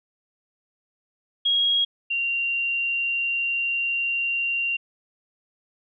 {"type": "tone pair in turn", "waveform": "sine", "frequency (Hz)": [3289, 2766], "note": ["G#7", "F7"], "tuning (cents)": [-18, -17], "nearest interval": "minor third", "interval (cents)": 299, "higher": "first", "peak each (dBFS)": [-18, -22], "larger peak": "first", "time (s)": [[1.45, 1.85], [2.1, 4.77]], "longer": "second", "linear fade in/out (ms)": 10, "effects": []}